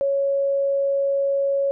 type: tone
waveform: sine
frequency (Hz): 554.4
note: C#5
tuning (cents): 0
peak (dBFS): -18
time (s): 0.01-1.71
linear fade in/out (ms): 0
effects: none

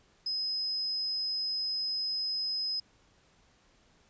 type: tone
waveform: sine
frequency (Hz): 5070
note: D#8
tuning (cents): +32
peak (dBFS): -30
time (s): 0.26-2.8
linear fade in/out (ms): 5
effects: pink hiss -65 dBFS RMS until 4.09 s + resampled to 16000 Hz

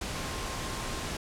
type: tone in noise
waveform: sine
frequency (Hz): 1061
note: C6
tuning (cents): +24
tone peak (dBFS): -44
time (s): 0.15-1.06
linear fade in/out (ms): 5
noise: pink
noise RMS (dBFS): -35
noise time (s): 0.01-1.17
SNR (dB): -12
effects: low-pass 9000 Hz 12 dB/octave

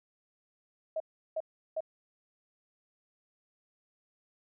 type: tone bursts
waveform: sine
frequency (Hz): 637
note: D#5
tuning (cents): +41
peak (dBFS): -30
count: 3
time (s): 0.96-1.806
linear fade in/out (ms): 5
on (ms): 42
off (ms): 360
effects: none

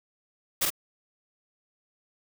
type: noise with echo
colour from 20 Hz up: white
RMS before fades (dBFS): -25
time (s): 0.61-0.66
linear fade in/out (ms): 10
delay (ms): 44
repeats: 1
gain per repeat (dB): -2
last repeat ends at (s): 0.704
effects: none

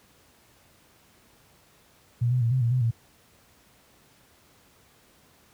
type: tone with pitch steps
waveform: sine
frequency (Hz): 119.6 / 125.9 / 116 / 129.9 / 117.2 / 127.4 / 115.4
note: A#2 / B2 / A#2 / C3 / A#2 / C3 / A#2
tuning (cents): +45 / +34 / -8 / -12 / +10 / -46 / -17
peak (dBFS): -20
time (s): 2.21-2.91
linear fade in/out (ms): 10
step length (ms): 100
effects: pink hiss -59 dBFS RMS until 5.53 s + high-pass 60 Hz 12 dB/octave

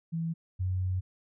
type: tone pair in turn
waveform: sine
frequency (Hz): 164.81 / 92.5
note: E3 / F#2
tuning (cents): 0 / 0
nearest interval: minor seventh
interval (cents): 1000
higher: first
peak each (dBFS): -29 / -27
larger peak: second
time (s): 0.12-0.34 / 0.59-1.01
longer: second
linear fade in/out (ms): 20
effects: none

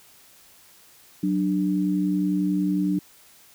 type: tone pair together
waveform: sine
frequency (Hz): 186.01 / 296.9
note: F#3 / D4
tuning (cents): +9 / +19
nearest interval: minor sixth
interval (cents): 810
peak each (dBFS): -23 / -23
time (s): 1.23-2.99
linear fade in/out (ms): 5
effects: white hiss -53 dBFS RMS until 3.54 s

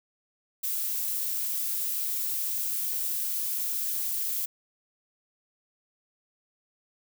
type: noise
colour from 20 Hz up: violet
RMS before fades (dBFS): -30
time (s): 0.63-4.46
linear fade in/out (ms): 10
effects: none

